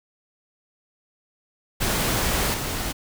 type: noise with level steps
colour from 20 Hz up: pink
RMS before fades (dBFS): -23 / -28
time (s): 1.8-2.93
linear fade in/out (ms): 20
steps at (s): 2.54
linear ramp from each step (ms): 2
effects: none